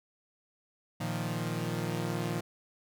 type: chord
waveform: sawtooth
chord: Bb suspended fourth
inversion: none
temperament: equal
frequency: 116.54 / 155.56 / 174.61 Hz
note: Bb2 / Eb3 / F3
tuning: 0 / 0 / 0 cents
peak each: -32 dBFS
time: 1-2.41 s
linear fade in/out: 10 ms
effects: none